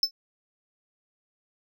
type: tone with exponential decay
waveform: triangle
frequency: 5274 Hz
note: E8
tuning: in tune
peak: -14 dBFS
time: 0.03-0.11 s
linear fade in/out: 2 ms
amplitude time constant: 16 ms
effects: none

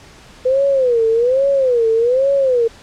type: tone with vibrato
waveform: sine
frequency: 499.6 Hz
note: B4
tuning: 20 cents sharp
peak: -11 dBFS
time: 0.45-2.68 s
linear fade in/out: 10 ms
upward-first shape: sine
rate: 1.2 Hz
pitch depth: 190 cents each way
effects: pink hiss -42 dBFS RMS until 2.82 s + low-pass 7000 Hz 12 dB/octave

